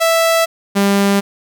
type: tone pair in turn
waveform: sawtooth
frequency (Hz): 659.3 / 199.32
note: E5 / G3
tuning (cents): 0 / +29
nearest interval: octave + major sixth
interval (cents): 2071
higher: first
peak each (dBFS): -7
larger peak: neither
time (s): 0-0.46 / 0.75-1.21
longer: neither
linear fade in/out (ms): 20
effects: none